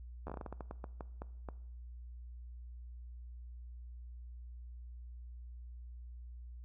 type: slowing click train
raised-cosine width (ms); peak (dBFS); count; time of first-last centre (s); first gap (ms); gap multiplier
1; -29; 15; 0.27-1.488; 12; 1.27
effects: noise-tail reverb RT60 0.7 s tail -19 dB re dry + added 60 Hz sine -46 dBFS peak until 6.64 s